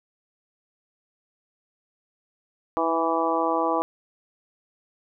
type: harmonic tone with a mistuned harmonic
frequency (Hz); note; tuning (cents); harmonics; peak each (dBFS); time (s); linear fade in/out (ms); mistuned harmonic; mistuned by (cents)
164.81; E3; 0; 2 / 3 / 4 / 5 / 6 / 7; -28 / -28 / -28 / -28 / -28 / -28; 2.77-3.82; 0; 2; -15
effects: none